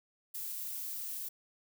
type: noise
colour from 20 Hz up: violet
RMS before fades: -40 dBFS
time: 0.34-1.29 s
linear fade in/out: 10 ms
effects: none